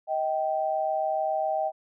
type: tone pair together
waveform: sine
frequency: 631 / 778.2 Hz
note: D#5 / G5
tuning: +24 / -13 cents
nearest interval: major third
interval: 363 cents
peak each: -27 dBFS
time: 0.07-1.72 s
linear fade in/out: 50 ms
effects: none